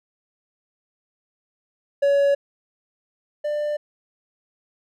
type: tone pair in turn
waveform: triangle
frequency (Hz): 563 / 594.1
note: C#5 / D5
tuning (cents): +27 / +20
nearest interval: minor second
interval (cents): 93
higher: second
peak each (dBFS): -13 / -20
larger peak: first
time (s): 2.02-2.35 / 3.44-3.77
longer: neither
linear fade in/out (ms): 10
effects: none